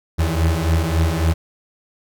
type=beating tone pair; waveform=35% pulse; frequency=79.7 / 83.3 Hz; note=D#2 / E2; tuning=+42 / +19 cents; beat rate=3.6 Hz; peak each=-17 dBFS; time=0.18-1.34 s; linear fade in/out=20 ms; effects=none